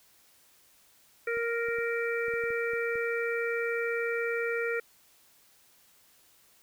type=harmonic tone; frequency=466.2 Hz; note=A#4; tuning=in tune; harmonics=1 / 3 / 4 / 5; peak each=-30 / -35 / -36 / -37 dBFS; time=1.27-4.8 s; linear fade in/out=5 ms
type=clicks; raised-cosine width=3 ms; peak=-37 dBFS; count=9; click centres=1.371 / 1.686 / 1.786 / 2.283 / 2.338 / 2.438 / 2.505 / 2.735 / 2.956 s
effects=white hiss -62 dBFS RMS until 6.62 s